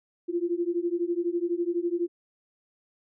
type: beating tone pair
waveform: sine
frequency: 340 / 352 Hz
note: F4 / F4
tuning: -46 / +14 cents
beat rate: 12 Hz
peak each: -28 dBFS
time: 0.28-2.08 s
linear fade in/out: 20 ms
effects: none